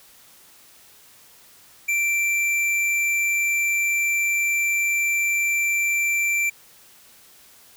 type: tone with tanh clipping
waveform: sine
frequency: 2349 Hz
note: D7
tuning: in tune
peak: -21 dBFS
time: 1.88-6.5 s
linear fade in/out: 10 ms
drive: 14 dB
effects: white hiss -51 dBFS RMS until 7.76 s